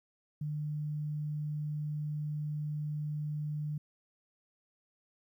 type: tone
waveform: sine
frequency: 150 Hz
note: D3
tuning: 37 cents sharp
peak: -33 dBFS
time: 0.41-3.78 s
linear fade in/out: 5 ms
effects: 12-bit